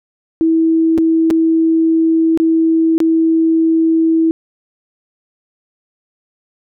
sine tone with dropouts, 325 Hz, E4, 24 cents flat, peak -9 dBFS, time 0.41-4.31 s, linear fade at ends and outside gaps 0 ms, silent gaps 0.978-0.984 / 1.303-1.308 / 2.375-2.4 / 2.98-3.003 s, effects none

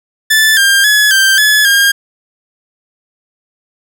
sawtooth tone with pitch steps, 1751 / 1598 / 1700 / 1571 / 1710 / 1614 Hz, A6 / G6 / G#6 / G6 / A6 / G#6, -9 / +33 / +40 / +3 / -50 / -50 cents, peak -3 dBFS, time 0.3-1.92 s, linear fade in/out 10 ms, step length 270 ms, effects none

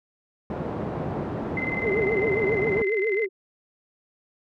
pink band-pass noise, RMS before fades -30 dBFS, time 0.5-2.82 s, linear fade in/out 2 ms, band 120 to 730 Hz, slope 12 dB/octave
sine tone with tremolo, 2060 Hz, C7, 28 cents flat, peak -25 dBFS, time 1.57-3.26 s, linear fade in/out 2 ms, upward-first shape square, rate 20 Hz, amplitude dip 60%
sine tone with vibrato, 415.3 Hz, G#4, in tune, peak -22 dBFS, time 1.82-3.29 s, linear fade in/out 50 ms, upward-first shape triangle, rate 7.4 Hz, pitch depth 200 cents each way
effects none

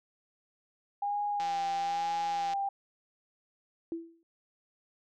sine tone with vibrato, 808 Hz, G#5, 48 cents flat, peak -29 dBFS, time 1.02-2.69 s, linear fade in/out 5 ms, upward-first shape sine, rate 1.1 Hz, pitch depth 34 cents each way
click train, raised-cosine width 0.2 ms, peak -26 dBFS, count 195, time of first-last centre 1.4-2.535 s, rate 171 Hz
sine tone with exponential decay, 332.3 Hz, E4, 14 cents sharp, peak -30 dBFS, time 3.92-4.23 s, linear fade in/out 1 ms, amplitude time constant 66 ms
effects none

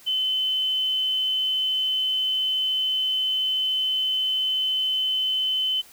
sine tone, 3047 Hz, G7, 50 cents flat, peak -21 dBFS, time 0.06-5.82 s, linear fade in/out 20 ms, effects white hiss -50 dBFS RMS until 5.92 s

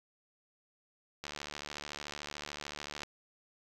click train, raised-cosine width 0.2 ms, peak -23 dBFS, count 133, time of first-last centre 1.24-3.033 s, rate 73.6 Hz, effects 9-bit

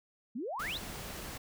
sine exponential sweep, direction up, 207.7 to 4296 Hz, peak -35 dBFS, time 0.35-0.78 s, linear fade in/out 10 ms
pink noise, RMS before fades -43 dBFS, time 0.59-1.38 s, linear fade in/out 10 ms
effects none

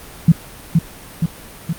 sine tone with echo, 164.81 Hz, E3, in tune, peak -4 dBFS, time 0.28-0.32 s, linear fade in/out 5 ms, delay 470 ms, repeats 3, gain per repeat -4 dB, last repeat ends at 1.73 s, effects pink hiss -37 dBFS RMS until 1.78 s + Opus 32 kbps

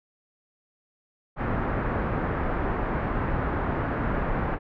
pink low-pass noise, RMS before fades -27 dBFS, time 1.36-4.59 s, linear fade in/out 50 ms, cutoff 1700 Hz, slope 24 dB/octave, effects none

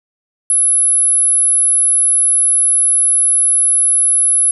sine tone, 10970 Hz, F9, 32 cents flat, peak -9 dBFS, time 0.5-4.51 s, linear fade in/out 2 ms, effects none

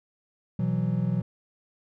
triangle chord, B suspended fourth, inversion none, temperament equal, 123.47 / 164.81 / 185 Hz, B2 / E3 / F#3, 0 / 0 / 0 cents, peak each -26 dBFS, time 0.59-1.22 s, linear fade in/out 5 ms, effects none

